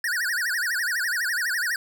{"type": "tone with vibrato", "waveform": "square", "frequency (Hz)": 1661.2, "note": "G#6", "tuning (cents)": 0, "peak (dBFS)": -24, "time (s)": [0.04, 1.76], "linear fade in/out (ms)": 2, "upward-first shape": "sine", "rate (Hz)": 12, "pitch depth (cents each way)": 250, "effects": []}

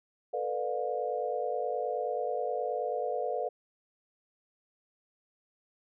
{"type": "chord", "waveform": "sine", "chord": "B half-diminished seventh", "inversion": "third", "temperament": "just", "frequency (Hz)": [444.5, 493.9, 592.7, 711.2], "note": ["A4", "B4", "D5", "F5"], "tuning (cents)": [18, 0, 16, 31], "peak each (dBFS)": [-36, -34, -36, -35], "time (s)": [0.33, 3.49], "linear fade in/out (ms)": 10, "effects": []}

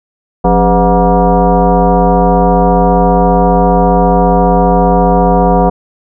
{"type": "tone with frequency modulation", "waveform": "sine", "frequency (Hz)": 273.4, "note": "C#4", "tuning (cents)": -24, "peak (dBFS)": -5, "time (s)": [0.44, 5.7], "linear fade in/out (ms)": 10, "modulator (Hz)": 226, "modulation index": 2.9, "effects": []}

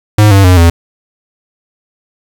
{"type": "tone with pitch steps", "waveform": "square", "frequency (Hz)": [105.7, 98.05, 90.96, 84.38], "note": ["G#2", "G2", "F#2", "E2"], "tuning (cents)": [31, 1, -29, 41], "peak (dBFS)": -3, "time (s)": [0.18, 0.7], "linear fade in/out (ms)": 5, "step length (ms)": 130, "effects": ["7-bit"]}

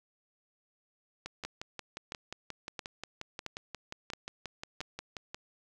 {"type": "two click trains", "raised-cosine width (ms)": 0.2, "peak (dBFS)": [-20, -22], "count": [6, 24], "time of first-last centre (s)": [[1.45, 4.806], [1.26, 5.345]], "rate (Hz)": [1.49, 5.63], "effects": []}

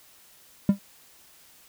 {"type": "tone with exponential decay", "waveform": "triangle", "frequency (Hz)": 198.9, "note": "G3", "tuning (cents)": 25, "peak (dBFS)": -10, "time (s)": [0.69, 0.79], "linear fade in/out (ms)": 2, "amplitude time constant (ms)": 21, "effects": ["white hiss -55 dBFS RMS until 1.68 s"]}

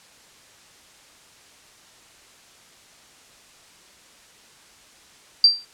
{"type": "tone with exponential decay", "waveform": "sine", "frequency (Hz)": 4700, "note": "D8", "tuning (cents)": 1, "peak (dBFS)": -6, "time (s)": [5.44, 5.65], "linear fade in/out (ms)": 2, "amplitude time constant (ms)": 44, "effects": ["white hiss -51 dBFS RMS until 5.73 s", "low-pass 8000 Hz 12 dB/octave"]}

